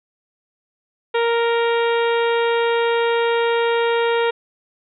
harmonic tone, 466.2 Hz, A#4, in tune, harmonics 1 / 2 / 3 / 4 / 5 / 6 / 7 / 8, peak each -17 / -23 / -27 / -29 / -31 / -33 / -34 / -35 dBFS, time 1.14-4.31 s, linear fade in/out 10 ms, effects none

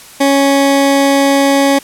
20% pulse tone, 277.2 Hz, C#4, in tune, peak -3 dBFS, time 0.2-1.79 s, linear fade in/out 10 ms, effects white hiss -36 dBFS RMS until 1.83 s + low-pass 12000 Hz 12 dB/octave

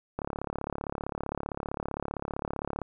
click train, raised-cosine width 1 ms, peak -18 dBFS, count 94, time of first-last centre 0.19-2.817 s, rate 35.4 Hz, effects none

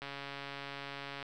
click train, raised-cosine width 0.3 ms, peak -26 dBFS, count 170, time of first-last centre 0.02-1.227 s, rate 140 Hz, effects none

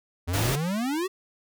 square exponential sweep, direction up, 82.41 to 392 Hz, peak -26 dBFS, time 0.27-1.08 s, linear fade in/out 20 ms
pink noise, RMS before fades -28 dBFS, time 0.33-0.56 s, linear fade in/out 10 ms
effects none

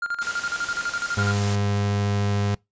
triangle tone with tremolo, 1403 Hz, F6, 8 cents sharp, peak -21 dBFS, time 0.02-1.34 s, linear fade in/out 5 ms, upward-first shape square, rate 12 Hz, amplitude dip 80%
white noise, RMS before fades -32 dBFS, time 0.21-1.56 s, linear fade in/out 10 ms
35% pulse tone, 101.5 Hz, G#2, 39 cents flat, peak -19 dBFS, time 1.17-2.55 s, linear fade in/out 5 ms
violet noise with exponential growth, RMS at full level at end -31 dBFS, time 1.7-1.78 s, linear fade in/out 5 ms, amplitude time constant 16 ms
effects noise-tail reverb RT60 0.2 s tail -25 dB re dry + resampled to 16000 Hz

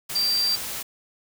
sine tone in noise, 4700 Hz, D8, 1 cent sharp, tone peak -20 dBFS, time 0.15-0.56 s, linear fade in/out 10 ms, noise white, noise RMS -32 dBFS, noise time 0.09-0.83 s, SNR +9 dB, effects none

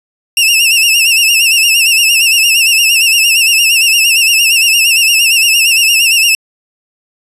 sawtooth tone with vibrato, 2712 Hz, E7, 49 cents sharp, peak -3 dBFS, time 0.37-6.35 s, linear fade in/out 2 ms, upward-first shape sine, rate 8.7 Hz, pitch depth 88 cents each way, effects resampled to 32000 Hz

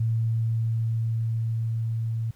sine tone with level ramp, 113.4 Hz, A#2, 47 cents flat, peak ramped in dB -21 to -25 dBFS, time 0-2.31 s, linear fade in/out 5 ms, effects pink hiss -61 dBFS RMS until 2.35 s

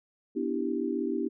sine chord, E minor seventh, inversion second, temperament equal, 246.9 / 293.7 / 329.6 / 392 Hz, B3 / D4 / E4 / G4, 0 / 0 / 0 / 0 cents, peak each -33 dBFS, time 0.35-1.29 s, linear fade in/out 20 ms, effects none

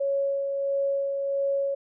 sine tone with tremolo, 554.4 Hz, C#5, in tune, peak -22 dBFS, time 0-1.75 s, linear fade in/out 10 ms, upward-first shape sine, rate 1.5 Hz, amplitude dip 35%, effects none

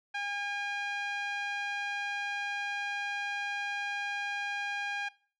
5% pulse tone with low-pass filter, 811 Hz, G#5, 41 cents flat, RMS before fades -35 dBFS, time 0.14-5.09 s, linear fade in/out 10 ms, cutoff 2000 Hz, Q 1.5, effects noise-tail reverb RT60 0.4 s tail -21 dB re dry

